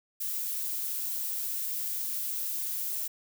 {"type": "noise", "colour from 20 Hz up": "violet", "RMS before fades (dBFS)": -33, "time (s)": [0.2, 3.08], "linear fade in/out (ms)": 10, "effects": []}